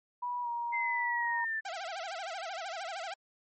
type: tone with pitch glide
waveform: sine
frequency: 976 to 946 Hz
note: B5 to A#5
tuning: -21 to +25 cents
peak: -32 dBFS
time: 0.22-1.45 s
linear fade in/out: 10 ms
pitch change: -54 cents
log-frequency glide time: 0.42-0.48 s
type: exponential sweep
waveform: sine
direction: down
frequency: 2093 to 1760 Hz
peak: -31 dBFS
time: 0.72-1.61 s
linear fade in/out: 20 ms
type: tone with vibrato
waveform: sawtooth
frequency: 721 Hz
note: F#5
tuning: 45 cents flat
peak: -33 dBFS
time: 1.65-3.14 s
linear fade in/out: 5 ms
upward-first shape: sine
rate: 13 Hz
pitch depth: 190 cents each way
effects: MP3 32 kbps